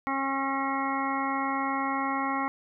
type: harmonic tone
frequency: 271.6 Hz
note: C#4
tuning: 35 cents flat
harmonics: 1 / 2 / 3 / 4 / 5 / 7 / 8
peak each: -32 / -41 / -32 / -31 / -36 / -37 / -38 dBFS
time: 0.07-2.48 s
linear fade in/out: 0 ms
effects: none